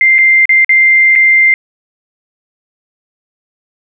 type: tone with dropouts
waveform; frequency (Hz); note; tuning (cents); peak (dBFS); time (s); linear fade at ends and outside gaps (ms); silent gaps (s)
sine; 2093; C7; 0; -4; 0.01-1.54; 1; 0.183-0.187 / 0.455-0.493 / 0.646-0.693 / 1.154-1.159
effects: none